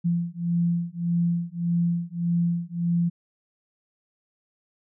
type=beating tone pair; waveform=sine; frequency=170.6 / 172.3 Hz; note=F3 / F3; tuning=-40 / -23 cents; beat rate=1.7 Hz; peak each=-25 dBFS; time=0.04-3.1 s; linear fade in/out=20 ms; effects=none